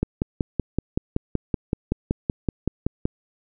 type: click train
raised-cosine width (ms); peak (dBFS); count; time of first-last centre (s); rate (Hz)
3; -8; 17; 0.03-3.055; 5.29
effects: none